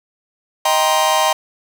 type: chord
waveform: 45% pulse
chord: C minor seventh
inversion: first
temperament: just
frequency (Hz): 627.9 / 784.9 / 941.9 / 1046.5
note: Eb5 / G5 / Bb5 / C6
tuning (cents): +16 / +2 / +18 / 0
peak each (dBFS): -19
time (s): 0.65-1.33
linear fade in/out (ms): 5
effects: none

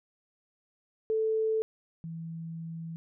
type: tone pair in turn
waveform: sine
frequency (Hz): 440 / 164.34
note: A4 / E3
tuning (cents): 0 / -5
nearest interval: octave + perfect fourth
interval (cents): 1705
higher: first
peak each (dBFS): -25 / -36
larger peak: first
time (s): 1.1-1.62 / 2.04-2.96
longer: second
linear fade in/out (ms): 0
effects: none

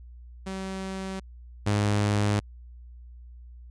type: tone pair in turn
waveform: sawtooth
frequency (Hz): 191 / 103.48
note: G3 / G#2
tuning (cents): -45 / -6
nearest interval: major seventh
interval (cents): 1061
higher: first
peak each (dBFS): -28 / -18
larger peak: second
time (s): 0.46-1.2 / 1.66-2.4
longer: neither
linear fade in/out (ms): 10
effects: added 60 Hz sine -43 dBFS peak until 3.7 s + resampled to 22050 Hz

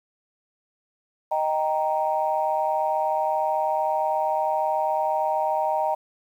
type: chord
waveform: sine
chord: Eb major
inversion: none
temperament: equal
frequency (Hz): 622.3 / 784 / 932.3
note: Eb5 / G5 / Bb5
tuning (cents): 0 / 0 / 0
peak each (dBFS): -25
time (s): 1.31-5.95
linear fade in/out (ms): 10
effects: tanh soft clip ceiling -11 dBFS + 9-bit

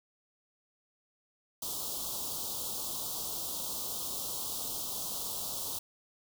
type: band-stop noise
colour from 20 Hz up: white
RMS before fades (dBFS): -37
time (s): 1.62-5.79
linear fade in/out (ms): 5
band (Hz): 1200 to 3200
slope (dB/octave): 48
effects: none

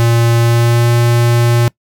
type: tone with pitch glide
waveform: square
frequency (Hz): 117 to 118.7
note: A#2 to A#2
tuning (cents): +7 to +32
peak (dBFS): -9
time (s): 0-1.68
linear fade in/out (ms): 0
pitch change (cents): +25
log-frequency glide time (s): 0.39-0.92
effects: noise-tail reverb RT60 0.1 s tail -23 dB re dry

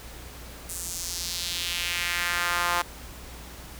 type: tone with high-pass filter sweep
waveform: sawtooth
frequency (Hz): 174.61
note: F3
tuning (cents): 0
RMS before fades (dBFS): -29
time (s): 0.69-2.82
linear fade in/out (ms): 5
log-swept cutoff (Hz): 8600 to 970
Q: 1.8
effects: added 60 Hz sine -44 dBFS peak until 3.79 s + pink hiss -44 dBFS RMS until 3.79 s

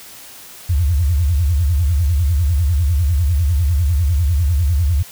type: tone with vibrato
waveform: sine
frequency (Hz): 77.78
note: D#2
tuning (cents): 0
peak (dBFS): -12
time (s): 0.69-5.03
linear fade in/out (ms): 10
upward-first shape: sine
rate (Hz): 10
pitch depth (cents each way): 300
effects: white hiss -38 dBFS RMS until 5.11 s

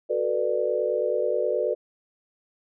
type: chord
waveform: sine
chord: B minor seventh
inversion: second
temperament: just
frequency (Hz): 370.4 / 444.5 / 493.9 / 592.7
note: F#4 / A4 / B4 / D5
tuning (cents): +2 / +18 / 0 / +16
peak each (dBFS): -30 / -28 / -26 / -27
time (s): 0.09-1.75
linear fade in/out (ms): 20
effects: none

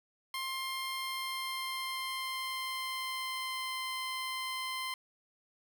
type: tone with pitch glide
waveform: 15% pulse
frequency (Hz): 1058 to 1038.6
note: C6 to C6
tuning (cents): +19 to -13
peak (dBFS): -29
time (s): 0.34-4.94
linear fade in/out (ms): 2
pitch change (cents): -32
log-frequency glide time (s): 0.96-3.79
effects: none

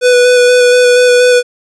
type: tone with vibrato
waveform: square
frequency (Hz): 494.1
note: B4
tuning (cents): +1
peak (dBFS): -5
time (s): 0.01-1.43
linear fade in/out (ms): 50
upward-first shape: square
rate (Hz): 4.2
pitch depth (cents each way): 10
effects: resampled to 22050 Hz

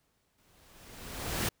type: noise with exponential growth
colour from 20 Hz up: pink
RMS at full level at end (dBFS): -29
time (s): 0.38-1.49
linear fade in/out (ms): 5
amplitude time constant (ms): 240
effects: pink hiss -74 dBFS RMS until 1.6 s

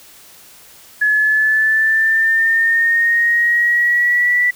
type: linear sweep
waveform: sine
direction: up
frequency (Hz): 1700 to 1967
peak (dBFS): -11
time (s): 1.01-4.51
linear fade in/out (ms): 10
effects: white hiss -43 dBFS RMS until 4.55 s

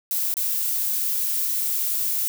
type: noise with dropouts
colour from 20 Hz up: violet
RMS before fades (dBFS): -24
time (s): 0.11-2.28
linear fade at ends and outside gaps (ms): 0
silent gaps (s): 0.34-0.369
effects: none

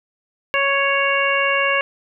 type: harmonic tone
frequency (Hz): 555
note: C#5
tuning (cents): +2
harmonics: 1 / 2 / 3 / 4 / 5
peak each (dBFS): -22 / -22 / -22 / -22 / -22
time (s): 0.54-1.81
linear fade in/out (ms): 0
effects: none

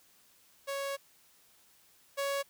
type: tone pair in turn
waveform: sawtooth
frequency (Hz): 554.4 / 557.6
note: C#5 / C#5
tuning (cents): 0 / +10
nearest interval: unison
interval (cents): 10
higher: second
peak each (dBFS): -30 / -27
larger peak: second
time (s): 0.67-0.97 / 2.17-2.43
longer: first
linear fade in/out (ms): 20
effects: white hiss -64 dBFS RMS until 2.49 s

